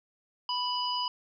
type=harmonic tone; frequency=989 Hz; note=B5; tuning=2 cents sharp; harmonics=1 / 3 / 5; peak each=-31 / -34 / -34 dBFS; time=0.49-1.08 s; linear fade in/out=2 ms; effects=none